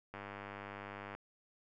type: click train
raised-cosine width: 0.5 ms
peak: -30 dBFS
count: 102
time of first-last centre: 0.14-1.15 s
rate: 100 Hz
effects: none